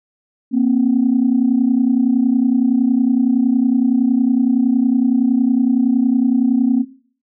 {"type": "tone pair together", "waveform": "sine", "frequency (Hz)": [235.8, 266.6], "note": ["A#3", "C4"], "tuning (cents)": [20, 33], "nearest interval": "major second", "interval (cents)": 213, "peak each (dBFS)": -14, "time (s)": [0.51, 6.85], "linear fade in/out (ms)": 50, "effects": ["noise-tail reverb RT60 0.5 s tail -18 dB re dry", "tanh soft clip ceiling -5 dBFS"]}